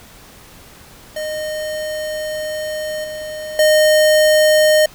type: tone with level steps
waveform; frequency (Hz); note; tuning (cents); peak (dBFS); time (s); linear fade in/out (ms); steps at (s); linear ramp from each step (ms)
square; 615; D#5; -20; -22 / -26 / -10; 1.16-4.86; 5; 3.04 / 3.59; 2
effects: pink hiss -42 dBFS RMS until 4.94 s